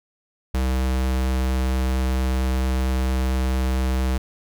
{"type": "tone", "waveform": "square", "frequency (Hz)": 64.6, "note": "C2", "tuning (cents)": -21, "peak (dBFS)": -20, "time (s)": [0.54, 4.18], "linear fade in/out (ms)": 5, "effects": []}